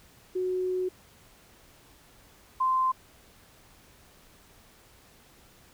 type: tone pair in turn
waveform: sine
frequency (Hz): 368.2 / 1039.1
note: F#4 / C6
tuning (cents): -8 / -12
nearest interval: octave + tritone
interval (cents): 1796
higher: second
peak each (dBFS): -26 / -22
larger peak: second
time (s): 0.35-0.89 / 2.6-2.92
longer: first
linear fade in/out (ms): 10
effects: pink hiss -57 dBFS RMS until 5.73 s